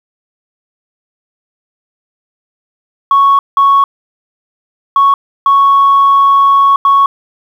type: tone bursts at uneven times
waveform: sine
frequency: 1108.7 Hz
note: C#6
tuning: in tune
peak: -3 dBFS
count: 5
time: 3.11-3.39 / 3.57-3.84 / 4.96-5.14 / 5.46-6.76 / 6.85-7.06 s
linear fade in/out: 2 ms
effects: tanh soft clip ceiling -1 dBFS + 7-bit